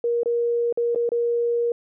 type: tone with dropouts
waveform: sine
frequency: 472.6 Hz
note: A#4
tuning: 24 cents sharp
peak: -19 dBFS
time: 0.04-1.72 s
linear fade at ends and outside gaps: 2 ms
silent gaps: 0.233-0.258 / 0.726-0.774 / 0.948-0.958 / 1.091-1.118 s
effects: none